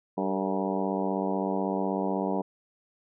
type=harmonic tone with a mistuned harmonic; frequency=96.1 Hz; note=G2; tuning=34 cents flat; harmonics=2 / 3 / 4 / 5 / 6 / 7 / 8 / 9 / 10; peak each=-31 / -33 / -34 / -35 / -36 / -36 / -37 / -38 / -38 dBFS; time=0.17-2.42 s; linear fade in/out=10 ms; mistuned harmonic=5; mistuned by=-63 cents; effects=none